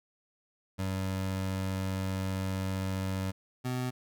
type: tone pair in turn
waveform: 25% pulse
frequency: 95.1 / 126.18 Hz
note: F#2 / B2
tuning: +48 / +38 cents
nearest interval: perfect fourth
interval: 490 cents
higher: second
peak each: -27 dBFS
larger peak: neither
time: 0.78-3.32 / 3.64-3.91 s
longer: first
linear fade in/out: 20 ms
effects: none